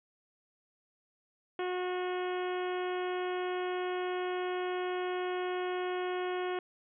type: harmonic tone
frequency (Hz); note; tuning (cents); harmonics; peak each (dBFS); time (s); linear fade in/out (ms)
363.4; F#4; -31; 1 / 2 / 3 / 4 / 5 / 6 / 7 / 8 / 9; -33 / -39 / -43 / -45 / -47 / -49 / -50 / -51 / -52; 1.59-6.59; 2
effects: none